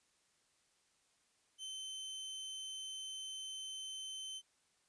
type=tone; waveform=sawtooth; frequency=3080 Hz; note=G7; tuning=31 cents flat; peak=-40 dBFS; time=1.58-4.42 s; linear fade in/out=50 ms; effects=white hiss -75 dBFS RMS until 4.88 s + resampled to 22050 Hz